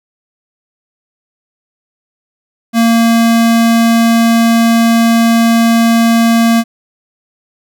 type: tone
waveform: square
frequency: 230 Hz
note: A#3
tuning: 23 cents flat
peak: -7 dBFS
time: 2.73-6.64 s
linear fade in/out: 50 ms
effects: none